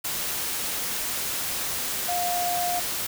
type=tone in noise; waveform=sine; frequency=708 Hz; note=F5; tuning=23 cents sharp; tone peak=-25 dBFS; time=2.08-2.8 s; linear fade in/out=10 ms; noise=white; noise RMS=-29 dBFS; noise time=0.04-3.07 s; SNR=+1 dB; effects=none